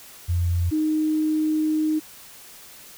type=tone pair in turn; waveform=sine; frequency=87 / 310 Hz; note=F2 / D#4; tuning=-6 / -6 cents; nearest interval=octave + minor seventh; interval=2200 cents; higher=second; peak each=-19 dBFS; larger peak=neither; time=0.28-0.71 / 0.71-2 s; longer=second; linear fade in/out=20 ms; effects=white hiss -45 dBFS RMS until 2.97 s